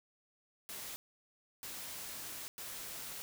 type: noise bursts at uneven times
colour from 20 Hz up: white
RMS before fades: -45 dBFS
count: 3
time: 0.69-0.96 / 1.63-2.48 / 2.58-3.22 s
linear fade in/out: 0 ms
effects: none